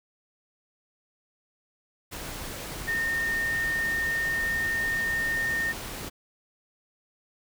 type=tone in noise; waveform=sine; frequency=1829 Hz; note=A#6; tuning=33 cents flat; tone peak=-25 dBFS; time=2.87-5.73 s; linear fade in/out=20 ms; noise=pink; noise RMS=-37 dBFS; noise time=2.11-6.1 s; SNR=+9 dB; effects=none